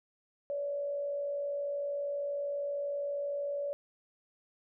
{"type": "tone with frequency modulation", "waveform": "sine", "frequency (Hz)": 571, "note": "D5", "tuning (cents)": -49, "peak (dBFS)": -32, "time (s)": [0.5, 3.73], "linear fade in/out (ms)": 0, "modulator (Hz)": 52.7, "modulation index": 0.31, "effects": []}